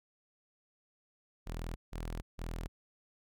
sawtooth tone bursts, 41.19 Hz, E1, 1 cent flat, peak -34 dBFS, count 3, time 1.46-2.68 s, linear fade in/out 20 ms, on 300 ms, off 160 ms, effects none

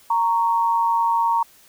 sine tone pair together, 927.8 / 1112 Hz, A#5 / C#6, -8 / +5 cents, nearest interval minor third, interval 313 cents, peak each -17 / -24 dBFS, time 0.1-1.43 s, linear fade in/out 5 ms, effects white hiss -52 dBFS RMS until 1.68 s

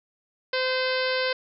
harmonic tone, 515 Hz, C5, 28 cents flat, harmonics 1 / 2 / 3 / 4 / 5 / 6 / 7 / 8 / 9 / 10, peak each -26 / -34 / -30 / -33 / -35 / -36 / -38 / -36 / -35 / -39 dBFS, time 0.53-1.33 s, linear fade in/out 5 ms, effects none

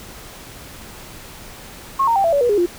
sine tone with pitch steps, 1085 / 923 / 785.1 / 667.9 / 568.2 / 483.3 / 411.1 / 349.7 Hz, C#6 / A#5 / G5 / E5 / C#5 / B4 / G#4 / F4, -37 / -17 / +2 / +23 / +43 / -38 / -18 / +2 cents, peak -13 dBFS, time 1.99-2.662 s, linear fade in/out 10 ms, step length 84 ms, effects pink hiss -38 dBFS RMS until 2.78 s

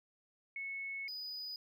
sine / triangle tone pair in turn, 2200 / 4966 Hz, C#7 / D#8, -14 / -4 cents, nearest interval octave + major second, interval 1410 cents, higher second, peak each -39 / -40 dBFS, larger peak first, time 0.56-1.08 / 1.08-1.56 s, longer first, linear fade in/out 2 ms, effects none

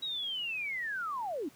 sine linear sweep, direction down, 3874 to 248.2 Hz, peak -33 dBFS, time 0.02-1.49 s, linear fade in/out 10 ms, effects pink hiss -59 dBFS RMS until 1.55 s + high-pass 100 Hz 12 dB/octave

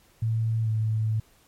sine tone with pitch glide, 112.5 to 109.74 Hz, A2 to A2, +39 to -4 cents, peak -22 dBFS, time 0.22-1.2 s, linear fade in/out 5 ms, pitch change -43 cents, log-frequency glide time 0.62-0.69 s, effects pink hiss -60 dBFS RMS until 1.47 s + MP3 64 kbps

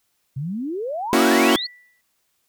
sine exponential sweep, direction up, 126.6 to 4500 Hz, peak -24 dBFS, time 0.36-1.67 s, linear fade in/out 10 ms
sawtooth chord, F# dominant seventh, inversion first, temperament equal, 233.1 / 277.2 / 329.6 / 370 Hz, A#3 / C#4 / E4 / F#4, 0 / 0 / 0 / 0 cents, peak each -16 dBFS, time 1.13-1.56 s, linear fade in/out 0 ms
sine tone with exponential decay, 1966 Hz, B6, 8 cents flat, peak -24 dBFS, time 1.45-2.01 s, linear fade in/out 1 ms, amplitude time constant 120 ms
effects white hiss -69 dBFS RMS until 2.48 s

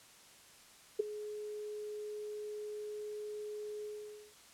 sine tone with ADSR envelope, 421.1 Hz, G#4, 24 cents sharp, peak -24 dBFS, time 0.99-4.34 s, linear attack 10 ms, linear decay 11 ms, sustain -16 dB, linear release 500 ms, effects white hiss -59 dBFS RMS until 4.53 s + low-pass 10000 Hz 12 dB/octave

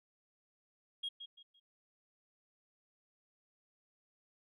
sine tone with echo, 3271 Hz, G#7, 27 cents flat, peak -35 dBFS, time 1.03-1.09 s, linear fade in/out 10 ms, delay 170 ms, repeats 3, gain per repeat -10 dB, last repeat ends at 1.6 s, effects tanh soft clip ceiling -33 dBFS

